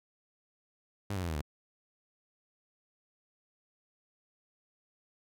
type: tone with pitch steps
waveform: sawtooth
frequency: 100.8 / 92.97 / 85.75 / 79.09 / 72.94 Hz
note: G2 / F#2 / F2 / D#2 / D2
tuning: +49 / +9 / -31 / +29 / -11 cents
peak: -29 dBFS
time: 1.1-1.415 s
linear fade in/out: 5 ms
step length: 63 ms
effects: none